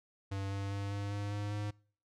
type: tone with pitch steps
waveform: square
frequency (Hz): 98 / 98.97 / 99.94 / 100.93 / 101.93 / 102.93 / 103.95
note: G2 / G2 / G2 / G#2 / G#2 / G#2 / G#2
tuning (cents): 0 / +17 / +34 / -49 / -32 / -15 / +2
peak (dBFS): -36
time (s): 0.31-1.71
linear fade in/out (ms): 10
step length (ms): 200
effects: noise-tail reverb RT60 0.5 s tail -26 dB re dry + low-pass 7000 Hz 12 dB/octave